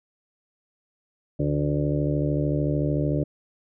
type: harmonic tone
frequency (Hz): 73.42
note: D2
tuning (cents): 0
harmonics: 1 / 2 / 4 / 5 / 6 / 7 / 8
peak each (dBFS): -32 / -24 / -27 / -32 / -36 / -34 / -32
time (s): 1.39-3.24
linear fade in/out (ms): 10
effects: none